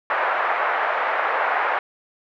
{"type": "band-pass noise", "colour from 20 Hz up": "pink", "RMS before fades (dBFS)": -22, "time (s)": [0.1, 1.79], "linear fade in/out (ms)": 2, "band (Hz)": [630, 1900], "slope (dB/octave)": 24, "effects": []}